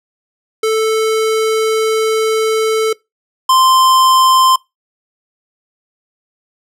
square tone pair in turn, 440 / 1042.3 Hz, A4 / C6, 0 / -7 cents, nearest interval octave + minor third, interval 1493 cents, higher second, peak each -12 / -8 dBFS, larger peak second, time 0.63-2.93 / 3.49-4.56 s, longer first, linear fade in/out 5 ms, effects noise-tail reverb RT60 0.2 s tail -23 dB re dry + low-pass 12000 Hz 12 dB/octave

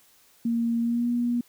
sine tone with pitch glide, 232.7 to 240.2 Hz, A#3 to B3, -3 to -48 cents, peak -22 dBFS, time 0.45-1.41 s, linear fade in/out 5 ms, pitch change +55 cents, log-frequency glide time 0.81-1.08 s, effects white hiss -59 dBFS RMS until 1.48 s

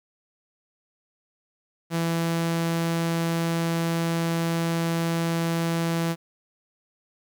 sawtooth tone, 166.6 Hz, E3, 19 cents sharp, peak -19 dBFS, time 1.9-6.16 s, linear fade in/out 50 ms, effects 10-bit

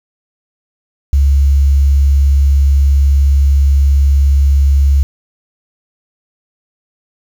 sine tone with quantisation, 69.5 Hz, C#2, 5 cents sharp, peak -6 dBFS, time 1.13-5.03 s, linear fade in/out 0 ms, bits 6, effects none

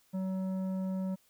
triangle tone with tanh clipping, 188.6 Hz, F#3, 33 cents sharp, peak -33 dBFS, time 0.13-1.16 s, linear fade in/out 20 ms, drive 14 dB, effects white hiss -68 dBFS RMS until 1.29 s

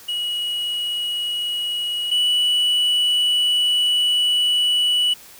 triangle tone pair in turn, 2909 / 2950 Hz, F#7 / F#7, -30 / -6 cents, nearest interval unison, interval 24 cents, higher second, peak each -20 / -14 dBFS, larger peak second, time 0.08-2.11 / 2.11-5.14 s, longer second, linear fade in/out 10 ms, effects white hiss -44 dBFS RMS until 5.39 s

